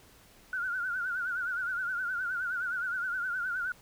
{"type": "tone with vibrato", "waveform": "sine", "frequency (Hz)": 1459, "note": "F#6", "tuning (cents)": -25, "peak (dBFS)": -30, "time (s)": [0.53, 3.72], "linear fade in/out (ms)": 2, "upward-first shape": "sine", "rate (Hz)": 9.6, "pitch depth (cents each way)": 89, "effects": ["pink hiss -58 dBFS RMS until 3.81 s"]}